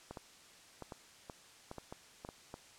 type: clicks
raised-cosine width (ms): 1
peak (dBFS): -30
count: 11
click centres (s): 0.11 / 0.172 / 0.823 / 0.922 / 1.298 / 1.714 / 1.783 / 1.925 / 2.249 / 2.289 / 2.541
effects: white hiss -59 dBFS RMS until 2.78 s + low-pass 8000 Hz 12 dB/octave